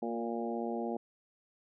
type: harmonic tone with a mistuned harmonic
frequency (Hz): 116.54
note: A#2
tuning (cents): 0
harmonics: 2 / 3 / 4 / 5 / 6 / 7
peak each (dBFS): -37 / -39 / -40 / -43 / -42 / -43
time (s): 0.02-0.97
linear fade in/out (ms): 5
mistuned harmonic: 3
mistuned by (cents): +16
effects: none